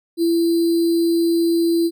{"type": "tone with sample-and-hold", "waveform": "sine", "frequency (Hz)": 335.6, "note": "E4", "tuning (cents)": 31, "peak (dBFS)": -14, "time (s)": [0.17, 1.91], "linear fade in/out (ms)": 50, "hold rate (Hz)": 4410, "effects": []}